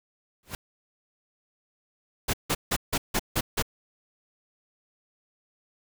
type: noise with exponential growth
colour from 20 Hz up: pink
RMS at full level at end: -31 dBFS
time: 0.43-0.55 s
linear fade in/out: 1 ms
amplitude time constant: 25 ms
type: noise bursts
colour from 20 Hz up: pink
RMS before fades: -25 dBFS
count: 7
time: 2.28-3.625 s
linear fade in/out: 10 ms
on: 55 ms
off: 160 ms
effects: none